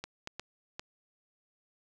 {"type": "clicks", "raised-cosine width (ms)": 0.2, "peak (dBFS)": -21, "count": 4, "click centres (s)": [0.04, 0.274, 0.396, 0.795], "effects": []}